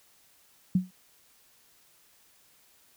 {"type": "tone with exponential decay", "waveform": "sine", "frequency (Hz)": 184.1, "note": "F#3", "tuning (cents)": -8, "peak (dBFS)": -17, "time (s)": [0.75, 0.91], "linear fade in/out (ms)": 5, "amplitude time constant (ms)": 33, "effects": ["white hiss -62 dBFS RMS until 2.96 s"]}